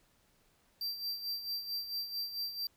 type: tone with tremolo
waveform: square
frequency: 4702 Hz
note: D8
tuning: 1 cent sharp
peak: -34 dBFS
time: 0.81-2.67 s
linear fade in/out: 2 ms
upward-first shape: sine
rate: 4.5 Hz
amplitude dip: 65%
effects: pink hiss -70 dBFS RMS until 2.76 s